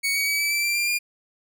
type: tone with pitch steps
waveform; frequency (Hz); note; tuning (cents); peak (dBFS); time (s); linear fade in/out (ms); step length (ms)
sawtooth; 2231 / 2256 / 2281 / 2306 / 2331 / 2357 / 2383 / 2409; C#7 / C#7 / C#7 / D7 / D7 / D7 / D7 / D7; +11 / +30 / +49 / -32 / -14 / +6 / +25 / +43; -18; 0.03-0.99; 20; 120
effects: none